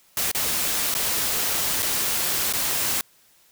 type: noise with dropouts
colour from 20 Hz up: white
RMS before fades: -24 dBFS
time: 0.17-3.01 s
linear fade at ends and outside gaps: 1 ms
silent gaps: 0.315-0.348 / 0.941-0.95 / 1.823-1.827 / 2.526-2.536 s
effects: white hiss -58 dBFS RMS until 3.51 s